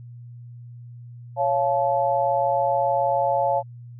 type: chord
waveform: sine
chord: Db augmented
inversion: none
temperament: just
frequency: 554.4 / 693 / 866.2 Hz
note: Db5 / F5 / A5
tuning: 0 / -14 / -27 cents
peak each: -23 dBFS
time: 1.36-3.63 s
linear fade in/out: 50 ms
effects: added 120 Hz sine -38 dBFS peak until 3.99 s